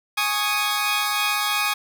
15% pulse chord, Ab suspended fourth, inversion none, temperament equal, 830.6 / 1108.7 / 1244.5 Hz, Ab5 / Db6 / Eb6, 0 / 0 / 0 cents, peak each -19 / -20 / -18 dBFS, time 0.17-1.74 s, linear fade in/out 10 ms, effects none

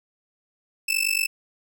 sawtooth tone with amplitude modulation, 2637 Hz, E7, in tune, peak -14 dBFS, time 0.88-1.27 s, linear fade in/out 10 ms, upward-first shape sine, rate 48.6 Hz, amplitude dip 95%, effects none

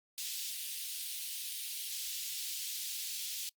pink high-pass noise, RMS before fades -40 dBFS, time 0.18-3.49 s, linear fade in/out 0 ms, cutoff 3100 Hz, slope 24 dB/octave, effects noise-tail reverb RT60 0.1 s tail -24 dB re dry + Opus 48 kbps

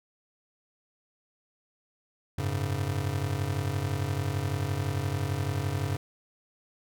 square chord, F# suspended second, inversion none, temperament just, 92.5 / 104.06 / 138.75 Hz, F#2 / G#2 / C#3, 0 / +4 / +2 cents, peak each -33 dBFS, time 2.38-5.97 s, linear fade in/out 5 ms, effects none

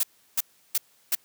blue noise bursts, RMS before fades -23 dBFS, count 4, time 0-1.152 s, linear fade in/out 5 ms, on 33 ms, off 340 ms, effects white hiss -62 dBFS RMS until 1.24 s + high-pass 80 Hz 12 dB/octave

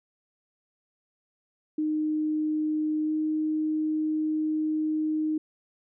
sine tone with pitch glide, 307.7 to 310 Hz, D#4 to D#4, -19 to -6 cents, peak -24 dBFS, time 1.78-5.38 s, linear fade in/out 5 ms, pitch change +13 cents, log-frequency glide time 3.05-3.11 s, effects none

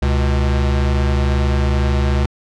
square tone pair together, 69.62 / 123.47 Hz, C#2 / B2, +8 / 0 cents, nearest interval minor seventh, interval 992 cents, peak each -15 / -22 dBFS, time 0.02-2.26 s, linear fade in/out 5 ms, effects low-pass 5000 Hz 12 dB/octave

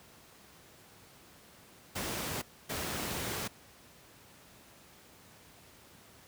pink noise bursts at uneven times, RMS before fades -36 dBFS, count 2, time 1.95-2.42 / 2.69-3.48 s, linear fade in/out 10 ms, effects pink hiss -57 dBFS RMS until 6.27 s + high-pass 80 Hz 12 dB/octave

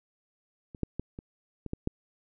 clicks, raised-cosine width 3 ms, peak -30 / -15 / -19 / -27 / -24 / -19 / -15 dBFS, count 7, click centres 0.748 / 0.833 / 0.996 / 1.189 / 1.663 / 1.734 / 1.874 s, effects none

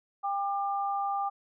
sine tone pair together, 797.6 / 1195 Hz, G5 / D6, +30 / +30 cents, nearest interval perfect fifth, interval 700 cents, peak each -29 / -33 dBFS, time 0.23-1.3 s, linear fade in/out 20 ms, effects none

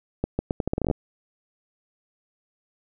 accelerating click train, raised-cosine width 2 ms, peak -10 dBFS, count 13, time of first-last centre 0.24-0.912 s, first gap 150 ms, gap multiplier 0.79, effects none

